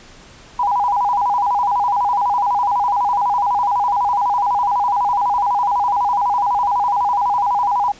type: tone with vibrato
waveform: sine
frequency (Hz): 894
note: A5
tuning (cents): +27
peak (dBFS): -14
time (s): 0.59-7.92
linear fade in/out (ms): 5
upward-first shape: square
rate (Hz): 12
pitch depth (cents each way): 160
effects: pink hiss -43 dBFS RMS until 7.99 s + resampled to 16000 Hz